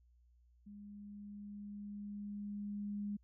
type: tone with level ramp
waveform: sine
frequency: 204.8 Hz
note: G#3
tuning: 24 cents flat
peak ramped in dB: -50 to -37 dBFS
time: 0.66-3.17 s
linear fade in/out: 10 ms
effects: added 60 Hz sine -65 dBFS peak until 3.23 s